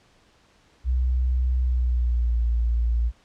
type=tone with pitch glide; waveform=sine; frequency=62.9 to 58.01 Hz; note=B1 to A#1; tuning=+32 to -8 cents; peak=-19 dBFS; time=0.84-3.12 s; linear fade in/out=50 ms; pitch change=-140 cents; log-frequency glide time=1.59-2.41 s; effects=pink hiss -59 dBFS RMS until 3.24 s + low-pass 6000 Hz 12 dB/octave